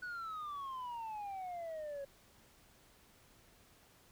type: exponential sweep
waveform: sine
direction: down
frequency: 1490 to 548 Hz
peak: -38 dBFS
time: 0.02-2.05 s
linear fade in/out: 10 ms
effects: tanh soft clip ceiling -40 dBFS + pink hiss -65 dBFS RMS until 4.11 s